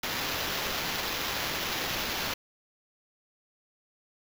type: noise with sample-and-hold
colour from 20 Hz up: blue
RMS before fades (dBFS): -32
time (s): 0.03-2.34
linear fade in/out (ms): 5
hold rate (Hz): 8820
effects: none